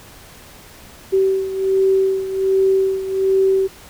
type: beating tone pair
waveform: sine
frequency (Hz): 383.9 / 385.2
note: G4 / G4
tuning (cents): -36 / -30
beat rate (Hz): 1.3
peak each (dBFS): -15 / -20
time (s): 1.12-3.68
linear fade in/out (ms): 20
effects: pink hiss -42 dBFS RMS until 3.89 s